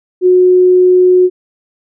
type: tone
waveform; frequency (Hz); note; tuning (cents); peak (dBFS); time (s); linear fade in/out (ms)
sine; 364.8; F#4; -24; -4; 0.21-1.3; 50
effects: none